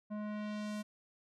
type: tone with low-pass filter sweep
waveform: square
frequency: 210.4 Hz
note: G#3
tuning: 23 cents sharp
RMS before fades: -40 dBFS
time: 0.1-0.83 s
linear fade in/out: 20 ms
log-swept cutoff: 940 to 12000 Hz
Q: 0.85
effects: none